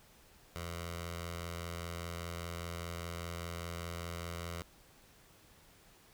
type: tone with notch filter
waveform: 10% pulse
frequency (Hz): 85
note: F2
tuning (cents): -46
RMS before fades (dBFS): -42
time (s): 0.56-4.62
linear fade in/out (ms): 0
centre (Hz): 280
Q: 0.62
effects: pink hiss -62 dBFS RMS until 6.13 s